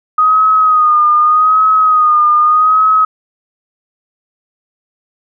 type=tone with vibrato; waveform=sine; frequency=1244.5 Hz; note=D#6; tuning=in tune; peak=-6 dBFS; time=0.18-3.05 s; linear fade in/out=5 ms; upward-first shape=sine; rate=0.83 Hz; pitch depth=49 cents each way; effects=none